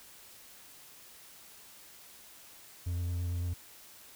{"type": "tone with vibrato", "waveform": "triangle", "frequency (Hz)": 87.31, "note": "F2", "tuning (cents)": 0, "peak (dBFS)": -29, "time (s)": [2.86, 3.54], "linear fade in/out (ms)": 10, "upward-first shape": "sine", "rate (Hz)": 8.9, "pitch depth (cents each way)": 18, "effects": ["white hiss -54 dBFS RMS until 4.15 s"]}